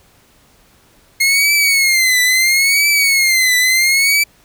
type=tone with vibrato; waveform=sawtooth; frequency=2145 Hz; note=C7; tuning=42 cents sharp; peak=-7 dBFS; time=1.2-4.24 s; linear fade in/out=10 ms; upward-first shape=triangle; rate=0.74 Hz; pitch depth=140 cents each way; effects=pink hiss -51 dBFS RMS until 4.44 s